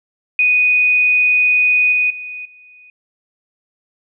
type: tone with level steps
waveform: sine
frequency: 2484 Hz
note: D#7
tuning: 3 cents flat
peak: -10 / -12 / -26 / -41 dBFS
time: 0.39-2.9 s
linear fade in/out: 2 ms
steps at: 1.92 / 2.1 / 2.45 s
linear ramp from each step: 5 ms
effects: none